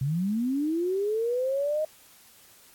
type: linear sweep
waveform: sine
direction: up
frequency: 127.5 to 628 Hz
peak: -24 dBFS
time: 0.01-1.85 s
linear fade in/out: 5 ms
effects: white hiss -55 dBFS RMS until 2.74 s + AAC 64 kbps